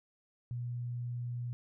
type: tone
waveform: sine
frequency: 121.2 Hz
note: B2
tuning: 32 cents flat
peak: -35 dBFS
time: 0.51-1.53 s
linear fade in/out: 0 ms
effects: none